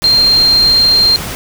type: tone in noise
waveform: sine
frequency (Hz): 4186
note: C8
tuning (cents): 0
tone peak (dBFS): -6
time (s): 0.04-1.16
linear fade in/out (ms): 0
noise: pink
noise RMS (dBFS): -22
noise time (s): 0.02-1.35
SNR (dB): +13
effects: none